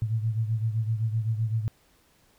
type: beating tone pair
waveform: sine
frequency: 110 / 117.8 Hz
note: A2 / A#2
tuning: 0 / +19 cents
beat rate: 7.8 Hz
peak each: -25 / -31 dBFS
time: 0.02-1.68 s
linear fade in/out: 0 ms
effects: pink hiss -63 dBFS RMS until 2.38 s